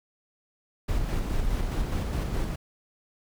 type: noise with tremolo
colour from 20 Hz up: brown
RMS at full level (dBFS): -26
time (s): 0.88-2.56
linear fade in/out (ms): 10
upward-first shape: square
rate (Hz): 4.8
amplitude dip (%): 30
effects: none